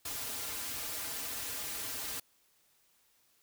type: noise with comb filter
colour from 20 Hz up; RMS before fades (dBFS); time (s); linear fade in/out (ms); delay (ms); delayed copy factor
white; -39; 0.05-2.2; 5; 5.4; -0.9
effects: white hiss -70 dBFS RMS until 3.42 s